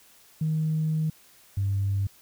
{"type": "tone pair in turn", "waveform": "sine", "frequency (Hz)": [156.8, 98.78], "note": ["D#3", "G2"], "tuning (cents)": [14, 14], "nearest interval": "minor sixth", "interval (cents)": 800, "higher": "first", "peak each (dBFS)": -22, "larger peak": "neither", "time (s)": [[0.41, 1.1], [1.57, 2.07]], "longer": "first", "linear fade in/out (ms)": 5, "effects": ["tanh soft clip ceiling -18 dBFS", "white hiss -56 dBFS RMS until 2.21 s"]}